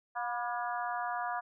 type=harmonic tone with a mistuned harmonic; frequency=239.1 Hz; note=A#3; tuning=44 cents sharp; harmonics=3 / 4 / 5 / 6 / 7; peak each=-36 / -38 / -40 / -42 / -43 dBFS; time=0.15-1.41 s; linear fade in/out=20 ms; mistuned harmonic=4; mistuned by=+43 cents; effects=none